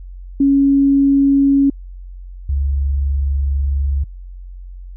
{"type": "tone pair in turn", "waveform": "sine", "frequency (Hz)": [277.2, 69.3], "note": ["C#4", "C#2"], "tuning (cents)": [0, 0], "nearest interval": "2 octaves", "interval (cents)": 2400, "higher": "first", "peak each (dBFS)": [-9, -14], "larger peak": "first", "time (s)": [[0.4, 1.7], [2.49, 4.04]], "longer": "second", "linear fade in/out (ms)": 5, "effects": ["added 45 Hz sine -30 dBFS peak until 4.96 s"]}